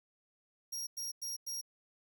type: tone bursts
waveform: sawtooth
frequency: 5620 Hz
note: F8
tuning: 10 cents sharp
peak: -35 dBFS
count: 4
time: 0.72-1.614 s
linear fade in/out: 10 ms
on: 150 ms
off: 98 ms
effects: none